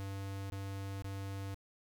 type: tone bursts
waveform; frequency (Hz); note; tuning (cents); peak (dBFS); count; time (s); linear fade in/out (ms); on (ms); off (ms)
square; 98; G2; 0; -40; 3; 0-1.544; 0; 500; 22
effects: none